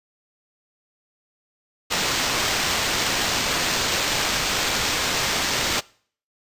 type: noise with sample-and-hold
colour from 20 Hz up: blue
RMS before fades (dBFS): -23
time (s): 1.9-5.81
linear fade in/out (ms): 20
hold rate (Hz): 11025
effects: noise-tail reverb RT60 0.5 s tail -23 dB re dry + resampled to 32000 Hz